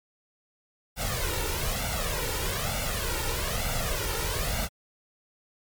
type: noise with flanger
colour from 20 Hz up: pink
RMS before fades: -29 dBFS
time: 0.96-4.69 s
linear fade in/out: 50 ms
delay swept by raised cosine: 1.4 to 2.21 ms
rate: 1.1 Hz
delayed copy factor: +0.75
effects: MP3 96 kbps